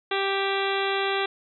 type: harmonic tone with a mistuned harmonic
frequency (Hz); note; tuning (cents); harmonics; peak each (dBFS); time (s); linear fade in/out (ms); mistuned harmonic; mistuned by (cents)
392; G4; 0; 1 / 2 / 3 / 4 / 5 / 6 / 7 / 8 / 9 / 10; -27 / -30 / -32 / -33 / -34 / -35 / -35 / -36 / -37 / -37; 0.11-1.26; 5; 8; +72
effects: none